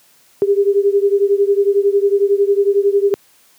sine beating tone pair, 397.2 / 408.2 Hz, G4 / G#4, +23 / -30 cents, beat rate 11 Hz, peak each -13 / -15 dBFS, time 0.42-3.14 s, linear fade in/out 0 ms, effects white hiss -52 dBFS RMS until 3.58 s + high-pass 100 Hz 12 dB/octave

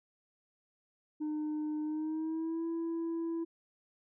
sine tone with pitch glide, 304.3 to 331.8 Hz, D#4 to E4, -38 to +11 cents, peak -30 dBFS, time 1.2-3.45 s, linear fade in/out 20 ms, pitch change +149 cents, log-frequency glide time 1.82-2.66 s, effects tanh soft clip ceiling -32 dBFS

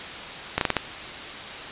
slowing click train, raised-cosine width 0.3 ms, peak -4 dBFS, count 5, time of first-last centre 0.58-0.767 s, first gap 32 ms, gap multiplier 1.26, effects white hiss -35 dBFS RMS until 1.71 s + resampled to 8000 Hz

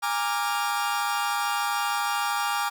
40% pulse chord, Bb dominant seventh, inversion third, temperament equal with one note detuned, 819.2 / 932.3 / 1174.7 / 1396.9 Hz, Ab5 / Bb5 / D6 / F6, -24 / 0 / 0 / 0 cents, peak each -28 / -31 / -29 / -30 dBFS, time 0.02-2.7 s, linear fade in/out 20 ms, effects none

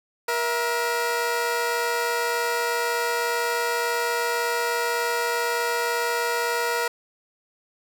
15% pulse tone pair together, 474 / 659.3 Hz, A#4 / E5, +29 / 0 cents, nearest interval tritone, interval 571 cents, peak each -17 / -24 dBFS, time 0.28-6.88 s, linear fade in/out 5 ms, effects none

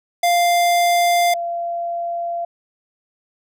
square / sine tone pair in turn, 697 / 686.6 Hz, F5 / F5, -4 / -30 cents, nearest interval unison, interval 26 cents, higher first, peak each -14 / -21 dBFS, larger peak first, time 0.23-1.34 / 1.34-2.45 s, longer neither, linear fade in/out 5 ms, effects none

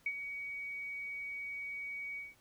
sine tone with ADSR envelope, 2255 Hz, C#7, 29 cents sharp, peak -30 dBFS, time 0.06-2.35 s, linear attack 4 ms, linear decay 55 ms, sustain -9 dB, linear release 180 ms, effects pink hiss -67 dBFS RMS until 2.4 s

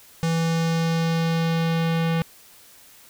square tone with low-pass filter sweep, 164.81 Hz, E3, in tune, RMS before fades -22 dBFS, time 0.23-2.22 s, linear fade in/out 0 ms, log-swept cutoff 7200 to 3100 Hz, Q 1.3, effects white hiss -50 dBFS RMS until 3.09 s

